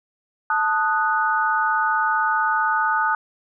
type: chord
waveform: sine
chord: D# diminished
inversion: second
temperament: equal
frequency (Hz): 880 / 1244.5 / 1480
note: A5 / D#6 / F#6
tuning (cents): 0 / 0 / 0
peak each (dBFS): -22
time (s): 0.5-3.15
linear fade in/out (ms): 2
effects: none